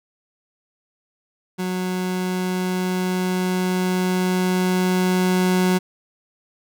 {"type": "tone with level ramp", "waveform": "30% pulse", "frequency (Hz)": 183.5, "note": "F#3", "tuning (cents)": -14, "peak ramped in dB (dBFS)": [-20, -13], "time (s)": [1.58, 5.79], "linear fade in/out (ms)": 20, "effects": []}